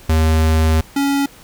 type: tone pair in turn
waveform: square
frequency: 79.5 / 279.5 Hz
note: D#2 / C#4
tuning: +38 / +14 cents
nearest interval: octave + minor seventh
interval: 2176 cents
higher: second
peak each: -12 / -15 dBFS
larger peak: first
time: 0.09-0.81 / 0.96-1.26 s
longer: first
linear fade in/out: 5 ms
effects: pink hiss -43 dBFS RMS until 1.43 s